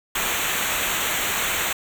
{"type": "noise with comb filter", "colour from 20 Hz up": "pink", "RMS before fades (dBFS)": -24, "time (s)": [0.15, 1.73], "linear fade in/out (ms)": 5, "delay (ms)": 0.2, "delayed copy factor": -0.85, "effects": []}